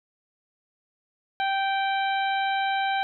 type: harmonic tone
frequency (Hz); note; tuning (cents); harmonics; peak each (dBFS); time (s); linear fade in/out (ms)
781; G5; -7; 1 / 2 / 3 / 4 / 5; -24 / -30 / -34 / -36 / -38; 1.4-3.03; 0
effects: none